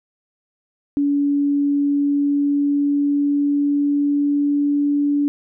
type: tone with pitch glide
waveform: sine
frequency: 285.2 to 288.3 Hz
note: C#4 to D4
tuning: +49 to -32 cents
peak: -15 dBFS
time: 0.97-5.28 s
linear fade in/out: 0 ms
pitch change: +19 cents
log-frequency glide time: 1.8-4.89 s
effects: none